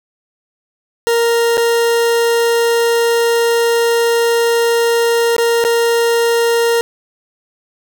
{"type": "tone with dropouts", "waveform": "40% pulse", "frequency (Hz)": 466.2, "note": "A#4", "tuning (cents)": 0, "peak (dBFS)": -10, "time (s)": [1.07, 6.81], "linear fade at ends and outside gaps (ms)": 0, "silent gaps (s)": [[1.571, 1.578], [5.365, 5.382], [5.64, 5.649]], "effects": []}